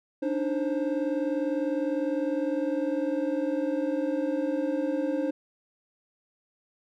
triangle tone cluster, 288.5 / 308.4 / 528 Hz, D4 / D#4 / C5, -31 / -15 / +16 cents, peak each -28 dBFS, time 0.22-5.31 s, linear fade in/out 10 ms, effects none

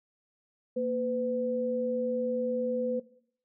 sine tone pair together, 233.1 / 503.7 Hz, A#3 / B4, 0 / +34 cents, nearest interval octave + minor second, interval 1334 cents, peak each -33 / -28 dBFS, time 0.76-3 s, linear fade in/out 10 ms, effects noise-tail reverb RT60 0.6 s tail -18 dB re dry

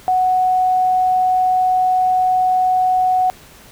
sine tone, 740 Hz, F#5, in tune, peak -12 dBFS, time 0.08-3.3 s, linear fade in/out 0 ms, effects pink hiss -43 dBFS RMS until 3.71 s

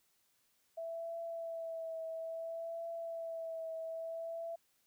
sine tone with vibrato, 659.3 Hz, E5, in tune, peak -39 dBFS, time 0.77-4.56 s, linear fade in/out 10 ms, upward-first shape triangle, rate 0.59 Hz, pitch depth 29 cents each way, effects white hiss -75 dBFS RMS until 4.86 s

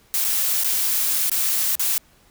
blue noise with dropouts, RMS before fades -21 dBFS, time 0.14-1.98 s, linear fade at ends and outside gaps 0 ms, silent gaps 0.243-0.248 / 0.636-0.645 / 1.297-1.316 / 1.754-1.795 s, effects pink hiss -56 dBFS RMS until 2.3 s

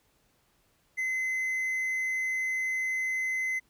triangle tone, 2048 Hz, C7, 38 cents flat, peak -26 dBFS, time 0.97-3.6 s, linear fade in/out 20 ms, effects pink hiss -69 dBFS RMS until 3.69 s

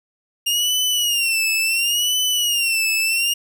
sawtooth tone with vibrato, 2806 Hz, F7, 8 cents sharp, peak -14 dBFS, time 0.46-3.34 s, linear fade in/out 10 ms, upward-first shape sine, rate 0.71 Hz, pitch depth 120 cents each way, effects none

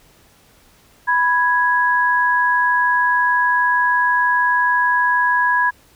sine tone pair together, 987.8 / 1661.3 Hz, B5 / G#6, 0 / 0 cents, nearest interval major sixth, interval 900 cents, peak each -16 dBFS, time 1.07-5.71 s, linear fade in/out 20 ms, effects pink hiss -52 dBFS RMS until 5.95 s

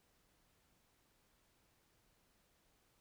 silence, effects pink hiss -75 dBFS RMS until 3 s

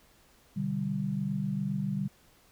sine tone cluster, 125.8 / 148.4 / 195.8 Hz, B2 / D3 / G3, +32 / +18 / -2 cents, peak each -38 / -33 / -31 dBFS, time 0.56-2.08 s, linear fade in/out 10 ms, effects pink hiss -62 dBFS RMS until 2.51 s

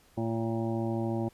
harmonic tone with a mistuned harmonic, 113.6 Hz, A#2, 44 cents flat, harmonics 1 / 2 / 3 / 5 / 6 / 7 / 8, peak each -33 / -33 / -33 / -39 / -44 / -41 / -47 dBFS, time 0.17-1.29 s, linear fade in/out 10 ms, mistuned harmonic 8, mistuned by +59 cents, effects pink hiss -62 dBFS RMS until 1.33 s + resampled to 32000 Hz

